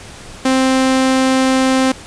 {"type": "tone", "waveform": "sawtooth", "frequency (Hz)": 262.1, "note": "C4", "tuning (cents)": 3, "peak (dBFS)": -7, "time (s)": [0.45, 1.92], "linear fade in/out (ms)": 5, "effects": ["pink hiss -35 dBFS RMS until 2.06 s", "resampled to 22050 Hz"]}